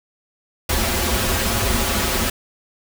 pink noise with comb filter, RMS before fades -20 dBFS, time 0.69-2.3 s, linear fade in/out 5 ms, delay 6.6 ms, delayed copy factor -0.9, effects none

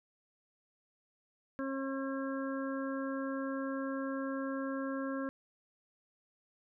harmonic tone, 270 Hz, C#4, 45 cents flat, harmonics 1 / 2 / 4 / 5 / 6, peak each -36 / -40 / -45 / -48 / -46 dBFS, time 1.59-5.29 s, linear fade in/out 0 ms, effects none

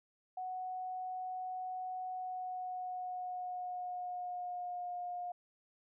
sine tone with pitch glide, 740 to 712.7 Hz, F#5 to F5, 0 to +35 cents, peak -38 dBFS, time 0.37-5.32 s, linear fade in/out 5 ms, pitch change -65 cents, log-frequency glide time 2.1-4.96 s, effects none

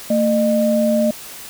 sine tone pair together, 225.1 / 608 Hz, A3 / D#5, +40 / -40 cents, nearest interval octave + perfect fourth, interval 1720 cents, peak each -16 dBFS, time 0.1-1.11 s, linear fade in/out 5 ms, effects white hiss -35 dBFS RMS until 1.49 s

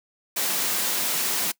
white high-pass noise, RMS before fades -25 dBFS, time 0.36-1.52 s, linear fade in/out 10 ms, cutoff 150 Hz, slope 48 dB/octave, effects noise-tail reverb RT60 0.1 s tail -22 dB re dry

